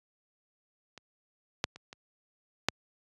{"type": "clicks", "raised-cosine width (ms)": 0.2, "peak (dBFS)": [-30, -9, -29, -28, -6], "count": 5, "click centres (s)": [0.977, 1.641, 1.76, 1.929, 2.686], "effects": ["high-pass 80 Hz 12 dB/octave", "resampled to 24000 Hz"]}